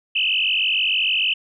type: tone with frequency modulation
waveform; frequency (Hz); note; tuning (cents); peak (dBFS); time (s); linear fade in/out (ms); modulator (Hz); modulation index
sine; 2808; F7; +9; -17; 0.15-1.34; 10; 46.6; 5.6
effects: none